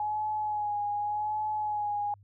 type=tone with vibrato; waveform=sine; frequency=839 Hz; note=G#5; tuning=17 cents sharp; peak=-28 dBFS; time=0-2.14 s; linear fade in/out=2 ms; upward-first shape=sine; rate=0.86 Hz; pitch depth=32 cents each way; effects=added 100 Hz sine -54 dBFS peak until 2.23 s